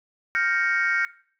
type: chord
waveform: sine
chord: G half-diminished seventh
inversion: third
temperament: equal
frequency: 1396.9 / 1568 / 1864.7 / 2217 Hz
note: F6 / G6 / Bb6 / Db7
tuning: 0 / 0 / 0 / 0 cents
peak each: -25 dBFS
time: 0.35-1.05 s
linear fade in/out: 0 ms
effects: noise-tail reverb RT60 0.5 s tail -19 dB re dry + tanh soft clip ceiling -14 dBFS